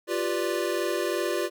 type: chord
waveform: square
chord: G dominant seventh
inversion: third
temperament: equal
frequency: 349.2 / 392 / 493.9 / 587.3 Hz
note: F4 / G4 / B4 / D5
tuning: 0 / 0 / 0 / 0 cents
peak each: -30 / -32 / -34 / -32 dBFS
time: 0.07-1.5 s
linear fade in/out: 50 ms
effects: none